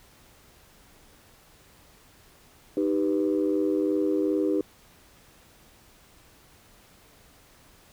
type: chord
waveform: sine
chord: Eb augmented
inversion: none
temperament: equal with one note detuned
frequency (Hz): 309.3 / 392 / 493.9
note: Eb4 / G4 / B4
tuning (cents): -10 / 0 / 0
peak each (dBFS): -24 / -26 / -29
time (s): 2.77-4.61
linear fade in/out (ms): 2
effects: tanh soft clip ceiling -14 dBFS + pink hiss -56 dBFS RMS until 7.92 s